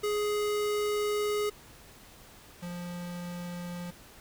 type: tone pair in turn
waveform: square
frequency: 417.4 / 175.5 Hz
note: G#4 / F3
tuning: +9 / +9 cents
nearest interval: octave + minor third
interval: 1500 cents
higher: first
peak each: -28 / -37 dBFS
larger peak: first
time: 0.03-1.5 / 2.62-3.91 s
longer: first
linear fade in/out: 10 ms
effects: pink hiss -53 dBFS RMS until 4.2 s